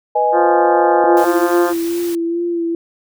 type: chord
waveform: sine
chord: G# minor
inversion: first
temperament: equal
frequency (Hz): 493.9 / 622.3 / 830.6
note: B4 / D#5 / G#5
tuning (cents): 0 / 0 / 0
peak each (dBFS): -18 / -18 / -14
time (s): 0.15-1.25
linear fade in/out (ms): 10
type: harmonic tone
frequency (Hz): 174.61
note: F3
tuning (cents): 0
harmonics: 2 / 3 / 4 / 5 / 6 / 7 / 8 / 9 / 10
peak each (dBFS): -16 / -21 / -22 / -26 / -25 / -26 / -29 / -29 / -34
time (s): 0.32-1.74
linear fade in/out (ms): 50
type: tone with vibrato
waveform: sine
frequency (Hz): 340.1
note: F4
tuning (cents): -46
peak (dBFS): -16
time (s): 1.04-2.75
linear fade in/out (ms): 2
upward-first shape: sine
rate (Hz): 2.3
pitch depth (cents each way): 30
type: noise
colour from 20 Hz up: white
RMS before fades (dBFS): -32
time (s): 1.17-2.15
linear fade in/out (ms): 0
effects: none